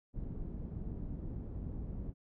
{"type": "low-pass noise", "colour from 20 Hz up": "pink", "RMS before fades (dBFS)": -41, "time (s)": [0.13, 2.14], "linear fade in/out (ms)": 50, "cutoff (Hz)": 240, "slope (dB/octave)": 12, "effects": []}